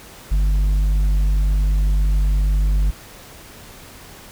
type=tone with tanh clipping; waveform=sine; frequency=49.42 Hz; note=G1; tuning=15 cents sharp; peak=-15 dBFS; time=0.31-2.91 s; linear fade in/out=10 ms; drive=6 dB; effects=pink hiss -41 dBFS RMS until 4.31 s